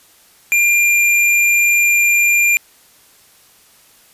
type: tone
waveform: square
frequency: 2393 Hz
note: D7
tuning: 32 cents sharp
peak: -11 dBFS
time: 0.52-2.57 s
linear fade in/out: 0 ms
effects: white hiss -49 dBFS RMS until 4.13 s + resampled to 32000 Hz